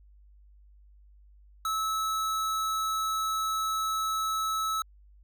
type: tone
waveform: square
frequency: 1300 Hz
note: E6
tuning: 24 cents flat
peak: -28 dBFS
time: 1.65-4.82 s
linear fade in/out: 2 ms
effects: added 50 Hz sine -53 dBFS peak until 5.23 s